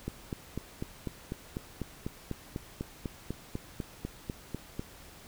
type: click train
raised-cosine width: 3 ms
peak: -21 dBFS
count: 20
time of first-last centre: 0.08-4.795 s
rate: 4.03 Hz
effects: pink hiss -52 dBFS RMS until 5.27 s